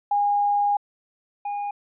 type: tone pair in turn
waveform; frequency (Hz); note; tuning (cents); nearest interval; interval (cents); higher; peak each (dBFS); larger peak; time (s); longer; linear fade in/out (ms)
sine / triangle; 817 / 817; G#5 / G#5; -29 / -29; unison; 0; neither; -18 / -24; first; 0.11-0.77 / 1.45-1.71; first; 5
effects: resampled to 8000 Hz